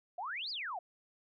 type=exponential two-way sweep; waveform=sine; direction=up then down; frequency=659.3 to 5090 to 659.3 Hz; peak=-37 dBFS; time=0.18-0.79 s; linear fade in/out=5 ms; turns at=0.5 s; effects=none